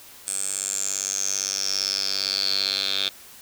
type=tone with band-pass filter sweep; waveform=10% pulse; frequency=97.6 Hz; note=G2; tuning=7 cents flat; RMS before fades=-26 dBFS; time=0.27-3.09 s; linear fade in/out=5 ms; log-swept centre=8500 to 3700 Hz; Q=9.3; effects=white hiss -46 dBFS RMS until 3.41 s